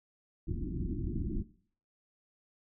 pink low-pass noise, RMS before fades -35 dBFS, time 0.47-1.44 s, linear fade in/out 20 ms, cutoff 360 Hz, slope 96 dB/octave, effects noise-tail reverb RT60 0.5 s tail -17 dB re dry

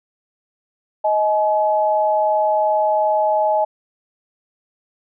sine tone pair together, 627.3 / 850 Hz, D#5 / G#5, +14 / +40 cents, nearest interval perfect fourth, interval 526 cents, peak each -17 dBFS, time 1.04-3.65 s, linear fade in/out 10 ms, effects none

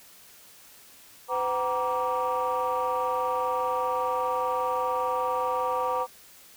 sine tone cluster, 507 / 757 / 942 / 1167 Hz, B4 / F#5 / A#5 / D6, +45 / +39 / +18 / -11 cents, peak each -28 / -31 / -28 / -29 dBFS, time 1.28-6.07 s, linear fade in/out 50 ms, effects tanh soft clip ceiling -19 dBFS + white hiss -52 dBFS RMS until 6.56 s

